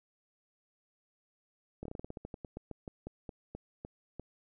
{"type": "slowing click train", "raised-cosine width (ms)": 2, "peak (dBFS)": -28, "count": 20, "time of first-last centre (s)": [1.83, 4.196], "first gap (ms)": 24, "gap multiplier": 1.16, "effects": []}